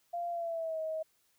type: tone with pitch glide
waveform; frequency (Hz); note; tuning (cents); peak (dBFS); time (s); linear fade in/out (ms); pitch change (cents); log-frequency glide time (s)
sine; 692 to 634.6; F5 to D#5; -16 to +34; -33; 0.13-1.03; 10; -150; 0.3-0.8
effects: white hiss -72 dBFS RMS until 1.38 s